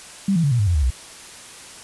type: tone with pitch steps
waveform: sine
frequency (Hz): 196 / 166.73 / 141.83 / 120.65 / 102.63 / 87.31 / 74.27 / 63.18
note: G3 / E3 / C#3 / B2 / G#2 / F2 / D2 / B1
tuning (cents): 0 / +20 / +40 / -40 / -20 / 0 / +20 / +40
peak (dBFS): -15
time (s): 0.28-0.904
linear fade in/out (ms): 5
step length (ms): 78
effects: white hiss -40 dBFS RMS until 1.83 s + resampled to 24000 Hz